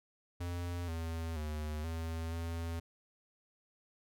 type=tone with pitch steps; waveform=square; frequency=87.4 / 82.1 / 76.2 / 81.9 / 83.4 Hz; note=F2 / E2 / D#2 / E2 / E2; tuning=+2 / -6 / -36 / -11 / +21 cents; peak=-37 dBFS; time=0.4-2.8 s; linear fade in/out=10 ms; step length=480 ms; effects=none